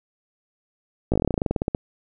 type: slowing click train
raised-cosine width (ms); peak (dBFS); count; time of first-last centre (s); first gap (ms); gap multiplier
2; -8; 18; 1.12-1.749; 17; 1.09
effects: none